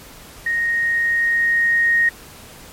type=tone with level ramp; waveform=sine; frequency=1865 Hz; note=A#6; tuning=in tune; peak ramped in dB=-17 to -12 dBFS; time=0.46-2.09 s; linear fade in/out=5 ms; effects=pink hiss -41 dBFS RMS until 2.72 s + MP3 64 kbps